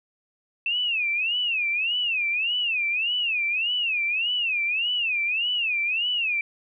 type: tone with vibrato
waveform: sine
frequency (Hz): 2637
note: E7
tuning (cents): 0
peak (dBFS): -22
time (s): 0.66-6.41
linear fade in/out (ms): 2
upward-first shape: sine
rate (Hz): 1.7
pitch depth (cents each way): 210
effects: none